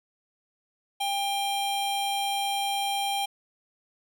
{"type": "tone pair together", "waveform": "square", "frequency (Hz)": [797, 3185], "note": ["G5", "G7"], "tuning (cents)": [28, 27], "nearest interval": "2 octaves", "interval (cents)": 2399, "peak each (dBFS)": [-28, -32], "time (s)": [1, 3.26], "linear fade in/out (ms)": 10, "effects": ["10-bit"]}